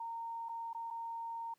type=tone with dropouts; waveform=sine; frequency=921 Hz; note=A#5; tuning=21 cents flat; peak=-39 dBFS; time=0-1.54 s; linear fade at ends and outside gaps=5 ms; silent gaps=0.487-0.492 / 0.732-0.747 / 0.904-0.908 s; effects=pink hiss -75 dBFS RMS until 1.58 s + high-pass 200 Hz 12 dB/octave